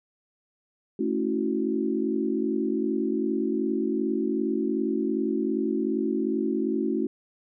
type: chord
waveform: sine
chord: F# minor seventh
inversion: first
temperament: equal with one note detuned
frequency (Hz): 220 / 277.2 / 327.4 / 370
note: A3 / C#4 / E4 / F#4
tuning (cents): 0 / 0 / -12 / 0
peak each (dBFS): -29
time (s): 0.99-7.07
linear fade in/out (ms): 5
effects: none